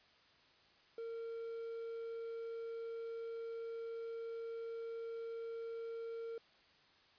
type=tone; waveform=triangle; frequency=458.6 Hz; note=A#4; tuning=28 cents flat; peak=-40 dBFS; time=0.98-6.38 s; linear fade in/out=2 ms; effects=white hiss -67 dBFS RMS until 7.18 s + resampled to 11025 Hz